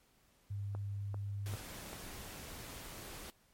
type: tone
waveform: sine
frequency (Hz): 100.5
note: G2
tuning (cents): +44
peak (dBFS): -37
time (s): 0.5-1.56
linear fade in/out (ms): 10
type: click train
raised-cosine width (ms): 1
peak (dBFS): -32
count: 4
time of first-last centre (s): 0.75-1.931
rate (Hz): 2.54
type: noise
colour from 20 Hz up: pink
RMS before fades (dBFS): -48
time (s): 1.46-3.3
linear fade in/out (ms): 0
effects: pink hiss -70 dBFS RMS until 3.53 s + MP3 64 kbps